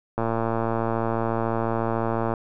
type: click train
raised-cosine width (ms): 1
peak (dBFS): -11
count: 247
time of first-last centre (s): 0.18-2.338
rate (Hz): 114
effects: none